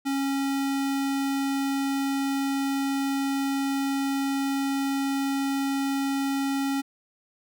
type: tone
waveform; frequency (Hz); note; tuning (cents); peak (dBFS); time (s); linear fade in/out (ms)
square; 274.6; C#4; -16; -25; 0.05-6.82; 20
effects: none